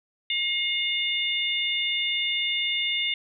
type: harmonic tone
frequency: 714 Hz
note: F5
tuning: 38 cents sharp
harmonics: 3 / 4 / 5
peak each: -28 / -28 / -28 dBFS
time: 0.3-3.14 s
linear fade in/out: 2 ms
effects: none